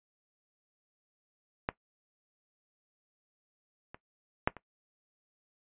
clicks, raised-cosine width 0.5 ms, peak -14 / -29 / -9 / -29 dBFS, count 4, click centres 1.689 / 3.945 / 4.475 / 4.567 s, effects noise-tail reverb RT60 0.1 s tail -18 dB re dry + resampled to 8000 Hz

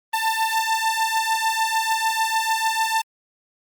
sawtooth beating tone pair, 888 / 894.7 Hz, A5 / A5, +16 / +29 cents, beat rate 6.7 Hz, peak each -19 dBFS, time 0.13-3.02 s, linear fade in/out 10 ms, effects Opus 24 kbps

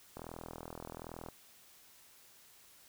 click train, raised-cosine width 1 ms, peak -30 dBFS, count 47, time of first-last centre 0.17-1.287 s, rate 41.2 Hz, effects white hiss -61 dBFS RMS until 2.88 s

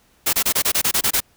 white noise bursts, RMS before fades -18 dBFS, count 10, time 0.26-1.205 s, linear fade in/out 10 ms, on 72 ms, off 25 ms, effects pink hiss -58 dBFS RMS until 1.36 s

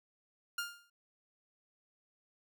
sawtooth tone with exponential decay, 1406 Hz, F6, 11 cents sharp, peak -29 dBFS, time 0.58-0.9 s, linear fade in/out 5 ms, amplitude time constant 68 ms, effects none

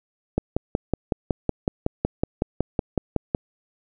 click train, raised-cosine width 2 ms, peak -7 dBFS, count 17, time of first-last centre 0.38-3.348 s, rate 5.39 Hz, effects none

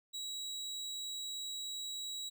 30% pulse tone, 3879 Hz, B7, 32 cents flat, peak -37 dBFS, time 0.13-2.3 s, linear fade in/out 20 ms, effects none

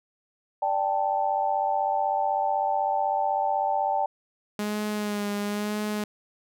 sine chord, D suspended fourth, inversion none, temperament equal, 587.3 / 784 / 880 Hz, D5 / G5 / A5, 0 / 0 / 0 cents, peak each -30 / -25 / -27 dBFS, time 0.62-4.06 s, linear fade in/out 5 ms
sawtooth tone with vibrato, 207.7 Hz, G#3, in tune, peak -23 dBFS, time 4.59-6.04 s, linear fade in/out 2 ms, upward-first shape sine, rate 1 Hz, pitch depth 28 cents each way
effects none

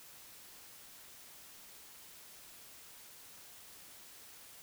silence, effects white hiss -55 dBFS RMS until 4.62 s

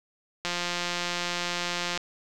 click train, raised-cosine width 0.2 ms, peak -12 dBFS, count 268, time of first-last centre 0.45-1.976 s, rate 175 Hz, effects none

